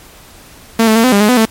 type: tone with pitch steps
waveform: sawtooth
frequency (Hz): 226.6 / 219 / 227.3 / 254.9 / 201.5 / 210.2 / 250.2 / 221.9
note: A#3 / A3 / A#3 / C4 / G3 / G#3 / B3 / A3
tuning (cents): -49 / -8 / -43 / -45 / +48 / +21 / +23 / +15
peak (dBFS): -3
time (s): 0.79-1.454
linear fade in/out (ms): 5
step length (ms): 83
effects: pink hiss -39 dBFS RMS until 1.5 s + MP3 64 kbps